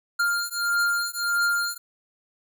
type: beating tone pair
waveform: square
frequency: 1400 / 1401.6 Hz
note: F6 / F6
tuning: +4 / +6 cents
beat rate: 1.6 Hz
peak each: -26 dBFS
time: 0.19-1.78 s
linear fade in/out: 10 ms
effects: none